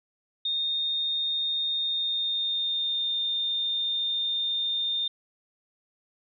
sine tone with pitch glide, 3673 to 3627 Hz, A#7 to A#7, -26 to -48 cents, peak -25 dBFS, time 0.45-5.08 s, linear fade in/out 5 ms, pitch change -22 cents, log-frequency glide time 1.72-3.18 s, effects none

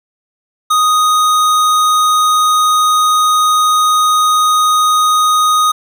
sine tone with hard clipping, 1244.5 Hz, D#6, in tune, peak -10 dBFS, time 0.7-5.72 s, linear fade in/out 10 ms, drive 18 dB, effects none

